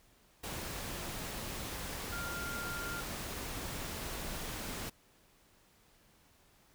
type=tone in noise; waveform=sine; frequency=1396.9 Hz; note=F6; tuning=in tune; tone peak=-40 dBFS; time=2.12-3.01 s; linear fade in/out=10 ms; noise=pink; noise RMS=-41 dBFS; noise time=0.43-4.9 s; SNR=-2 dB; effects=pink hiss -66 dBFS RMS until 6.74 s